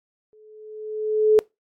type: tone with exponential growth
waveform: sine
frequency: 430 Hz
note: A4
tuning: 40 cents flat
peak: -10 dBFS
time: 0.33-1.39 s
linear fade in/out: 0 ms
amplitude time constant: 230 ms
effects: noise-tail reverb RT60 0.2 s tail -23 dB re dry + AAC 64 kbps